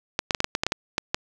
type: clicks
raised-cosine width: 0.2 ms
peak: -5 dBFS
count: 11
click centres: 0.191 / 0.308 / 0.348 / 0.404 / 0.444 / 0.551 / 0.635 / 0.666 / 0.721 / 0.981 / 1.145 s
effects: none